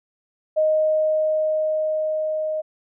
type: tone with level ramp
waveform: sine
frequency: 622 Hz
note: D#5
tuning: 1 cent flat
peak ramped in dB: -15 to -22 dBFS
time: 0.56-2.62 s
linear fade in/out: 20 ms
effects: none